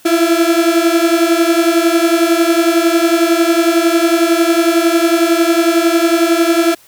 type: beating tone pair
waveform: 35% pulse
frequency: 329.6 / 340.6 Hz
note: E4 / F4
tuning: 0 / -43 cents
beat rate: 11 Hz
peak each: -11 dBFS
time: 0.05-6.75 s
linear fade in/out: 10 ms
effects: white hiss -46 dBFS RMS until 6.87 s